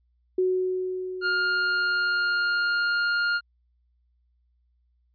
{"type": "tone with exponential decay", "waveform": "sine", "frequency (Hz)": 370, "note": "F#4", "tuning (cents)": 0, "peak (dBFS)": -19, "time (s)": [0.38, 3.05], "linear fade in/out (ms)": 5, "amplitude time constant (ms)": 580}
{"type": "tone", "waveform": "45% pulse", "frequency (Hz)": 1412, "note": "F6", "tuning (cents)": 19, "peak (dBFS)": -22, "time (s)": [1.21, 3.41], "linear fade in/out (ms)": 50}
{"effects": ["added 60 Hz sine -64 dBFS peak until 5.14 s", "resampled to 11025 Hz"]}